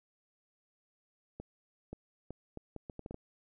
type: accelerating click train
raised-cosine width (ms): 2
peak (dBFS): -29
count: 10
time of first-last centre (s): 1.4-3.144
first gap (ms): 530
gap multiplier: 0.71
effects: none